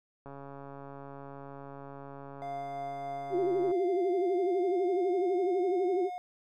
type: click train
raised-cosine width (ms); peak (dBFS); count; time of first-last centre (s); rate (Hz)
1; -32; 481; 0.26-3.713; 139
type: tone with pitch glide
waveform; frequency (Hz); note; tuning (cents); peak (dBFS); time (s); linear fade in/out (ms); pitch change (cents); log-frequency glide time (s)
triangle; 698.5 to 720.2; F5 to F#5; 0 to -47; -34; 2.42-6.18; 0; +53; 3.99-6
type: tone with vibrato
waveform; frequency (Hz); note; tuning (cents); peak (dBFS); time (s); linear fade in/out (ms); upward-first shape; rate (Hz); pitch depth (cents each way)
sine; 370; F#4; 0; -26; 3.3-6.1; 50; sine; 12; 120
effects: none